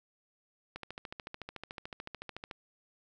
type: click train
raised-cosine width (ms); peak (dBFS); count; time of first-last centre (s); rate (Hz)
0.3; -25; 25; 0.76-2.512; 13.7
effects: none